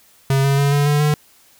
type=tone with pitch steps; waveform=square; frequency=135.9 / 138.52 / 141.18 / 143.9 / 146.67 / 149.49 Hz; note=C#3 / C#3 / C#3 / D3 / D3 / D3; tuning=-34 / -1 / +32 / -35 / -2 / +31 cents; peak=-14 dBFS; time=0.3-1.14 s; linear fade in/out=2 ms; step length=140 ms; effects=white hiss -52 dBFS RMS until 1.59 s